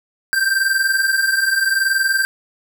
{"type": "tone pair together", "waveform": "square", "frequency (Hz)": [1558, 1578.8], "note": ["G6", "G6"], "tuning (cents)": [-11, 12], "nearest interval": "unison", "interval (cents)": 23, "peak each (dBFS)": [-21, -17], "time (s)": [0.33, 2.25], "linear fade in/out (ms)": 0, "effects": []}